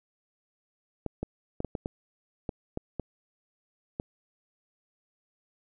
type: clicks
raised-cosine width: 2 ms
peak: -18 dBFS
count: 10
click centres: 1.063 / 1.23 / 1.604 / 1.647 / 1.752 / 1.859 / 2.492 / 2.774 / 2.997 / 3.999 s
effects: none